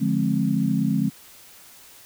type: chord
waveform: sine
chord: D half-diminished seventh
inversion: none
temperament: just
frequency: 146.83 / 176.2 / 211.4 / 264.3 Hz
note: D3 / F3 / Ab3 / C4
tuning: 0 / +16 / +31 / +18 cents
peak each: -26 / -25 / -23 / -25 dBFS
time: 0-1.1 s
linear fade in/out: 20 ms
effects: white hiss -48 dBFS RMS until 2.05 s